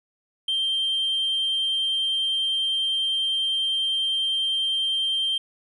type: tone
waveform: triangle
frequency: 3155 Hz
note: G7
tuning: 10 cents sharp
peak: -19 dBFS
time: 0.48-5.38 s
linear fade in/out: 5 ms
effects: tanh soft clip ceiling -17 dBFS + resampled to 24000 Hz